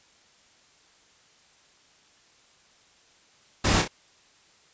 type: noise with echo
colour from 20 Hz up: pink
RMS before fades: -22 dBFS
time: 3.64-3.82 s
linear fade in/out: 10 ms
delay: 30 ms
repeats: 2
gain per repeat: -6 dB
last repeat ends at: 3.88 s
effects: white hiss -59 dBFS RMS until 4.73 s + resampled to 16000 Hz